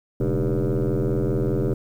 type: tone with frequency modulation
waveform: sine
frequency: 135.9 Hz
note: C#3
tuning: 34 cents flat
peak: -17 dBFS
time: 0.2-1.74 s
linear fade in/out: 5 ms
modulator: 85 Hz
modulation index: 4.1
effects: tanh soft clip ceiling -18 dBFS + 9-bit